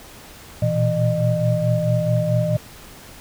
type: tone cluster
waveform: sine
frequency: 116.7 / 121.3 / 164.2 / 607 Hz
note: A#2 / B2 / E3 / D#5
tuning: +2 / -31 / -6 / -43 cents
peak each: -22 dBFS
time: 0.62-2.57 s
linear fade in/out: 5 ms
effects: pink hiss -42 dBFS RMS until 3.2 s